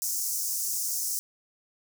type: high-pass noise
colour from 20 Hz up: pink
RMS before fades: -30 dBFS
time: 0.02-1.19 s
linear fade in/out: 0 ms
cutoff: 5500 Hz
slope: 48 dB/octave
effects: none